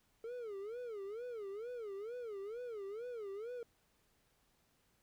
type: tone with vibrato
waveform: triangle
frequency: 440 Hz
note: A4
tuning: in tune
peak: -40 dBFS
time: 0.24-3.63 s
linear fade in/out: 2 ms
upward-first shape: sine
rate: 2.2 Hz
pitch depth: 210 cents each way
effects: pink hiss -75 dBFS RMS until 5.02 s